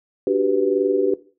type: chord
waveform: sine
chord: G major seventh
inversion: second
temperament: equal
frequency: 293.7 / 370 / 392 / 493.9 Hz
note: D4 / F#4 / G4 / B4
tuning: 0 / 0 / 0 / 0 cents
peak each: -24 / -22 / -19 / -22 dBFS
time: 0.27-1.14 s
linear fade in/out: 2 ms
effects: noise-tail reverb RT60 0.4 s tail -19 dB re dry